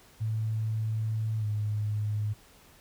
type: tone with pitch glide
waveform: sine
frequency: 110 to 105.52 Hz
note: A2 to G#2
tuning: 0 to +28 cents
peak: -27 dBFS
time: 0.2-2.34 s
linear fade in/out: 20 ms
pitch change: -72 cents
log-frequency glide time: 1.39-1.45 s
effects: pink hiss -57 dBFS RMS until 2.8 s